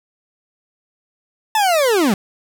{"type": "linear sweep", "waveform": "40% pulse", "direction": "down", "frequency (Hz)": [893, 180], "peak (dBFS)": -12, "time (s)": [1.55, 2.14], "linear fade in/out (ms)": 2, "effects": []}